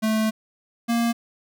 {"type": "tone pair in turn", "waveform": "square", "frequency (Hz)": [218.5, 233.7], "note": ["A3", "A#3"], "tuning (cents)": [-12, 5], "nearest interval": "minor second", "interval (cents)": 117, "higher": "second", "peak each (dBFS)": [-20, -20], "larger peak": "neither", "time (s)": [[0.02, 0.31], [0.88, 1.13]], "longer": "first", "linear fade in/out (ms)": 20, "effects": []}